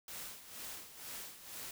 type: noise with tremolo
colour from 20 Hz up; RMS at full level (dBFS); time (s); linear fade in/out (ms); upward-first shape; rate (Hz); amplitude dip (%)
white; -45; 0.08-1.71; 2; sine; 2.1; 70
effects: none